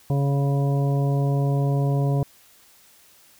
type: harmonic tone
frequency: 140 Hz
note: C#3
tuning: 18 cents sharp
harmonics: 1 / 2 / 3 / 4 / 5 / 7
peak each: -19 / -31 / -31 / -33 / -34 / -39 dBFS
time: 0.1-2.23 s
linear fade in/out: 2 ms
effects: white hiss -54 dBFS RMS until 3.39 s